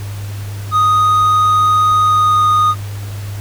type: tone with pitch glide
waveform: triangle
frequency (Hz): 1244.5 to 1234.5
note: D#6 to D#6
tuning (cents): 0 to -14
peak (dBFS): -7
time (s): 0.71-2.75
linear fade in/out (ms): 50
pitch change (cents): -14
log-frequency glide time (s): 2-2.43
effects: added 101 Hz sine -22 dBFS peak until 3.4 s + pink hiss -35 dBFS RMS until 3.4 s